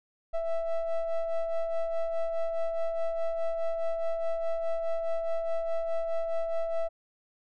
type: ring-modulated tone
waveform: triangle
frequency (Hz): 329.6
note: E4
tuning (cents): 0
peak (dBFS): -21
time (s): 0.33-6.89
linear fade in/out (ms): 20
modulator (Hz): 332
effects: none